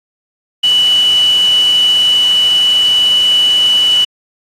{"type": "tone in noise", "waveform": "sine", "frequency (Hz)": 2960, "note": "F#7", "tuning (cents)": 0, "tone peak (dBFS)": -7, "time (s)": [0.63, 4.05], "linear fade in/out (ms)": 10, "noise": "white", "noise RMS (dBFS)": -24, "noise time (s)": [0.63, 4.05], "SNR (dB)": 14, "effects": ["low-pass 8000 Hz 12 dB/octave", "AAC 48 kbps"]}